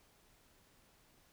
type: silence
effects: pink hiss -68 dBFS RMS until 1.32 s